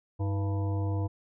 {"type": "harmonic tone with a mistuned harmonic", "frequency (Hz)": 98, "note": "G2", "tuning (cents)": 0, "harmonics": [1, 3, 5, 7, 9, 10], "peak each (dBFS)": [-27, -37, -41, -44, -46, -47], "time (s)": [0.19, 1.08], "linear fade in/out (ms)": 20, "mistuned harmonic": 3, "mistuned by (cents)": 120, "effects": []}